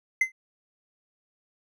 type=tone with exponential decay; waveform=triangle; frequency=2061 Hz; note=C7; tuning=27 cents flat; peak=-14 dBFS; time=0.21-0.32 s; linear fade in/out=5 ms; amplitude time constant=22 ms; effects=none